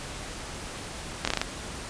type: slowing click train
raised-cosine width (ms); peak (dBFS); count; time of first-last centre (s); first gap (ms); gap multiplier
0.2; -7; 6; 1.25-1.415; 25; 1.14
effects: pink hiss -38 dBFS RMS until 1.89 s + resampled to 22050 Hz